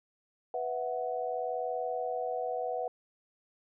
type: chord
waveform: sine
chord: B suspended fourth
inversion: none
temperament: equal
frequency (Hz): 493.9 / 659.3 / 740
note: B4 / E5 / F#5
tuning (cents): 0 / 0 / 0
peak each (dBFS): -35 / -37 / -35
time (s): 0.54-2.88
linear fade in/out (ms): 2
effects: none